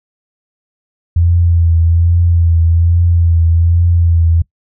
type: tone with vibrato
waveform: sine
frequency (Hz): 84.5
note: E2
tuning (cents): +43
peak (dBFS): -7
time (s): 1.16-4.42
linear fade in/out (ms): 5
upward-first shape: triangle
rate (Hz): 1.2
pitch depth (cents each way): 40
effects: noise-tail reverb RT60 0.1 s tail -22 dB re dry